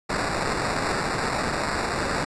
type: noise with sample-and-hold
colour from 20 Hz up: violet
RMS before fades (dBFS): -26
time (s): 0.09-2.25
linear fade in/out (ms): 10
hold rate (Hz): 3150
effects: resampled to 22050 Hz